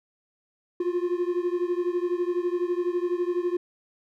triangle beating tone pair, 349.2 / 361.2 Hz, F4 / F#4, 0 / -42 cents, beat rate 12 Hz, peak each -24 / -26 dBFS, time 0.8-3.57 s, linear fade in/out 5 ms, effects none

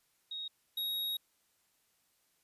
sine / square tone pair in turn, 3761 / 3781 Hz, A#7 / A#7, +15 / +24 cents, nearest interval unison, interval 9 cents, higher second, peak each -38 / -34 dBFS, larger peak second, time 0.31-0.48 / 0.77-1.17 s, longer second, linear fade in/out 5 ms, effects white hiss -74 dBFS RMS until 2.43 s + resampled to 32000 Hz

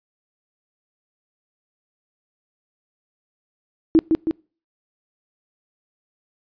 sine tone with echo, 322.4 Hz, E4, 38 cents flat, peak -9 dBFS, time 3.95-3.99 s, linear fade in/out 0 ms, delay 160 ms, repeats 2, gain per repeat -4 dB, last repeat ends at 4.31 s, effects noise-tail reverb RT60 0.4 s tail -26 dB re dry + resampled to 11025 Hz

